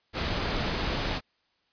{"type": "noise", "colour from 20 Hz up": "pink", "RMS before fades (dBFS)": -29, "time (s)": [0.13, 1.21], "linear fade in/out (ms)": 50, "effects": ["white hiss -71 dBFS RMS until 1.72 s", "resampled to 11025 Hz"]}